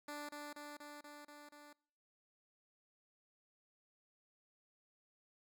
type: tone with echo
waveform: 10% pulse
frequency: 293.7 Hz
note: D4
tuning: in tune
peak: -36 dBFS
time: 0.08-0.29 s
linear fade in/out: 5 ms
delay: 240 ms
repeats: 6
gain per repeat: -2 dB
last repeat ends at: 1.73 s
effects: noise-tail reverb RT60 0.6 s tail -25 dB re dry